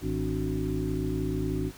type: harmonic tone with a mistuned harmonic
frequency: 53 Hz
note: G#1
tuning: 36 cents sharp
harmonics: 1 / 2 / 3 / 5 / 6 / 7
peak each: -34 / -34 / -34 / -34 / -34 / -34 dBFS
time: 0.01-1.72 s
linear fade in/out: 50 ms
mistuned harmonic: 6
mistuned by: -92 cents
effects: pink hiss -49 dBFS RMS until 1.77 s